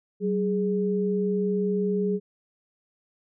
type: tone pair together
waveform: sine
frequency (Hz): 190.09 / 415.3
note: F#3 / G#4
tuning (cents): +47 / 0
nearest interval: octave + major second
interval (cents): 1353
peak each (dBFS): -25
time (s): 0.2-2.2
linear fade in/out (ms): 50
effects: none